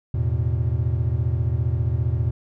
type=chord; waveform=triangle; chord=E suspended fourth; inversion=none; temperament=equal with one note detuned; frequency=82.41 / 110 / 124.98 Hz; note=E2 / A2 / B2; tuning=0 / 0 / +21 cents; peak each=-22 dBFS; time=0.14-2.31 s; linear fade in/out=5 ms; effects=none